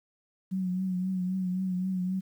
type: tone with vibrato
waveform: sine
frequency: 185.1 Hz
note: F#3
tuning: 1 cent sharp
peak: -27 dBFS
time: 0.51-2.21 s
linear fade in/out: 20 ms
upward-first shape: triangle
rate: 3.8 Hz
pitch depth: 50 cents each way
effects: 10-bit